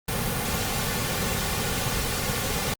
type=noise with comb filter; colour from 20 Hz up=pink; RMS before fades=-27 dBFS; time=0.08-2.74 s; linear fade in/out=5 ms; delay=3.1 ms; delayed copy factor=-0.55; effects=Opus 32 kbps